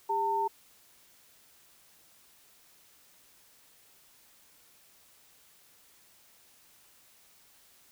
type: tone pair together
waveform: sine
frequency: 400.9 / 900 Hz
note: G4 / A5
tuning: +39 / +39 cents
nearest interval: octave + major second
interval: 1400 cents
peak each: -34 / -27 dBFS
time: 0.09-0.48 s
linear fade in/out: 10 ms
effects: white hiss -61 dBFS RMS until 7.91 s